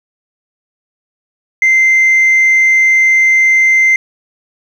sine tone, 2081 Hz, C7, 10 cents flat, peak -4 dBFS, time 1.62-3.96 s, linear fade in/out 2 ms, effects tanh soft clip ceiling -4 dBFS + 7-bit

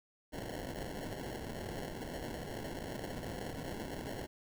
white noise with sample-and-hold, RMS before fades -42 dBFS, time 0.32-4.27 s, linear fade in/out 20 ms, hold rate 1225 Hz, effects none

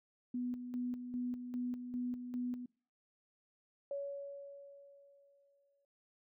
sine tone with tremolo, 246.9 Hz, B3, in tune, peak -35 dBFS, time 0.34-2.66 s, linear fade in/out 5 ms, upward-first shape square, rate 2.5 Hz, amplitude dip 55%
sine tone with exponential decay, 562 Hz, C#5, 24 cents sharp, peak -36 dBFS, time 3.91-5.85 s, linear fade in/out 2 ms, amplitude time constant 420 ms
effects noise-tail reverb RT60 0.4 s tail -24 dB re dry

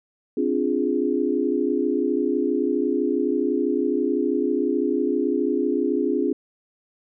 sine chord, D half-diminished seventh, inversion third, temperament equal, 261.6 / 293.7 / 349.2 / 415.3 Hz, C4 / D4 / F4 / Ab4, 0 / 0 / 0 / 0 cents, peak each -25 dBFS, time 0.37-6.33 s, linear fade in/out 5 ms, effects none

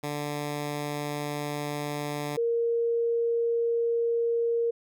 10% pulse / sine tone pair in turn, 146.83 / 466.2 Hz, D3 / A#4, 0 / 0 cents, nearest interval octave + minor sixth, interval 2000 cents, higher second, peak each -22 / -23 dBFS, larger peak first, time 0.03-2.37 / 2.37-4.71 s, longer neither, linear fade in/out 10 ms, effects none

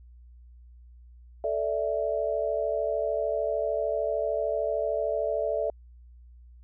sine chord, A suspended fourth, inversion none, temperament just, 440 / 586.7 / 660 Hz, A4 / D5 / E5, 0 / -2 / +2 cents, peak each -31 / -29 / -29 dBFS, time 1.44-5.7 s, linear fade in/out 2 ms, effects added 60 Hz sine -48 dBFS peak until 6.63 s

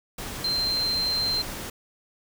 sine tone in noise, 4137 Hz, C8, 20 cents flat, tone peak -23 dBFS, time 0.44-1.42 s, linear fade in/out 5 ms, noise pink, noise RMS -35 dBFS, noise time 0.18-1.7 s, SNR +9 dB, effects none

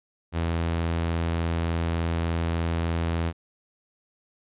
sawtooth tone, 83.4 Hz, E2, 21 cents sharp, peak -20 dBFS, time 0.32-3.33 s, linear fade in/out 50 ms, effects resampled to 8000 Hz

